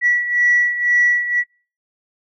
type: beating tone pair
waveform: sine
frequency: 1943 / 1945 Hz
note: B6 / B6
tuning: -29 / -27 cents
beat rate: 2 Hz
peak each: -14 / -19 dBFS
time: 0.01-1.44 s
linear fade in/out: 50 ms
effects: noise-tail reverb RT60 0.4 s tail -26 dB re dry + tanh soft clip ceiling -6 dBFS